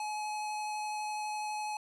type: tone with vibrato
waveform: square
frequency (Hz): 848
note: G#5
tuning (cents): +36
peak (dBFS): -35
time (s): 0-1.77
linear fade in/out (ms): 2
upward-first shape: triangle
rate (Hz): 12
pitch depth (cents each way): 8
effects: resampled to 24000 Hz